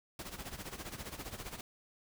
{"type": "noise with tremolo", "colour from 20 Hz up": "pink", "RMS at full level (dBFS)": -42, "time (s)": [0.19, 1.61], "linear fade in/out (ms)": 2, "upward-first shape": "sine", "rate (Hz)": 15, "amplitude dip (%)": 75, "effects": []}